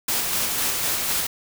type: noise with tremolo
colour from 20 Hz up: white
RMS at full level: -23 dBFS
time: 0.08-1.27 s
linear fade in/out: 5 ms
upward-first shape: square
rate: 4 Hz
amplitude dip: 25%
effects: none